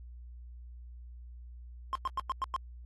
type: tone bursts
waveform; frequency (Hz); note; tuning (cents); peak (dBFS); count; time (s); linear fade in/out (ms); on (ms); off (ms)
triangle; 1059; C6; +21; -27; 6; 1.93-2.563; 0; 23; 99
effects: added 60 Hz sine -45 dBFS peak until 2.85 s + AAC 32 kbps